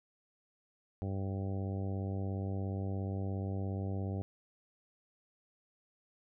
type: harmonic tone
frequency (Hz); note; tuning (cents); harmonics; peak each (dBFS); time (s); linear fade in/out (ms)
97.1; G2; -16; 1 / 2 / 3 / 4 / 5 / 6 / 7 / 8; -35 / -41 / -45 / -47 / -49 / -51 / -52 / -53; 1.02-4.22; 0
effects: none